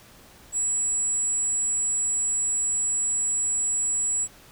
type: tone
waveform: sine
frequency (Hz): 7800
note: B8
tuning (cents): -23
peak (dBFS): -22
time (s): 0.52-4.28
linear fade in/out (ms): 50
effects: pink hiss -51 dBFS RMS until 4.51 s